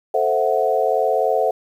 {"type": "chord", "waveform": "sine", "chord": "F# half-diminished seventh", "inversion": "first", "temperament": "equal", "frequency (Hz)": [440, 523.3, 659.3, 740], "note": ["A4", "C5", "E5", "F#5"], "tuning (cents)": [0, 0, 0, 0], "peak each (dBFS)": [-21, -21, -21, -21], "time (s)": [0.14, 1.51], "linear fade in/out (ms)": 5, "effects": ["8-bit"]}